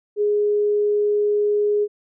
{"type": "tone", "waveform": "sine", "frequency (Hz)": 415.3, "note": "G#4", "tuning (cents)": 0, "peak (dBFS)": -16, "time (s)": [0.16, 1.88], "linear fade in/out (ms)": 50, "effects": []}